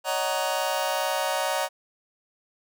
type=chord; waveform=sawtooth; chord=D# minor seventh; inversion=third; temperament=just; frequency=560 / 622.3 / 746.7 / 933.4 Hz; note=C#5 / D#5 / F#5 / A#5; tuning=+18 / 0 / +16 / +2 cents; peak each=-26 dBFS; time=0.04-1.69 s; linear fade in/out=50 ms; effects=none